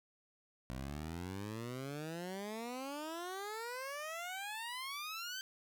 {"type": "exponential sweep", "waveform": "15% pulse", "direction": "up", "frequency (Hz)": [62, 1568], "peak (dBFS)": -35, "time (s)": [0.7, 5.41], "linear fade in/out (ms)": 0, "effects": []}